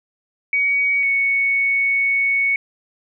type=tone pair in turn; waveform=sine; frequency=2252 / 2220 Hz; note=C#7 / C#7; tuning=+27 / +2 cents; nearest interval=unison; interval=25 cents; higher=first; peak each=-15 dBFS; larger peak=neither; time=0.53-1.03 / 1.03-2.56 s; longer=second; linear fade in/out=2 ms; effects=none